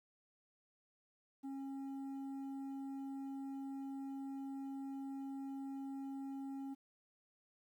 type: tone with low-pass filter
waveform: square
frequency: 272.2 Hz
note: C#4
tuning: 31 cents flat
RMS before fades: -45 dBFS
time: 1.43-6.75 s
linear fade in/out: 20 ms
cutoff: 580 Hz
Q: 1.9
effects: 12-bit